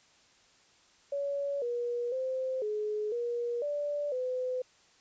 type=tone with pitch steps; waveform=sine; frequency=564 / 480.2 / 520 / 423.6 / 476.7 / 583 / 507 Hz; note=C#5 / B4 / C5 / G#4 / A#4 / D5 / B4; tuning=+30 / -49 / -11 / +34 / +39 / -13 / +45 cents; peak=-30 dBFS; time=1.12-4.62 s; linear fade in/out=5 ms; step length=500 ms; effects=white hiss -63 dBFS RMS until 5 s + resampled to 16000 Hz